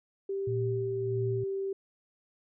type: tone with pitch glide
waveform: sine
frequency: 392 to 389.7 Hz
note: G4 to G4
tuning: 0 to -10 cents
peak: -30 dBFS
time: 0.29-1.73 s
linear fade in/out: 5 ms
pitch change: -10 cents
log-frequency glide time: 0.45-1.11 s
type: tone with tremolo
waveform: sine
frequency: 116.5 Hz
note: A#2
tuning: 1 cent flat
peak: -29 dBFS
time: 0.47-1.44 s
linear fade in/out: 5 ms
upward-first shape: sine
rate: 1.6 Hz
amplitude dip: 60%
effects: none